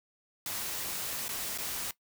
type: noise with dropouts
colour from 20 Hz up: white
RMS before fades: -36 dBFS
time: 0.46-1.91 s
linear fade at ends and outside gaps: 2 ms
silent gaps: 1.282-1.29 / 1.577-1.584 s
effects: noise-tail reverb RT60 0.1 s tail -18 dB re dry